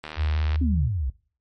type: click train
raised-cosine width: 0.3 ms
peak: -18 dBFS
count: 41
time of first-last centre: 0.04-0.558 s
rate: 77.2 Hz
type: tone with vibrato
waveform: sine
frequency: 76.3 Hz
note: D#2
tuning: 33 cents flat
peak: -20 dBFS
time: 0.16-0.9 s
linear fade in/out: 50 ms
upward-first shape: square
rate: 5.4 Hz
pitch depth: 15 cents each way
type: exponential sweep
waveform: sine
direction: down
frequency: 277.2 to 58.27 Hz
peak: -23 dBFS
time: 0.61-1.1 s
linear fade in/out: 5 ms
effects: noise-tail reverb RT60 0.4 s tail -19 dB re dry + MP3 48 kbps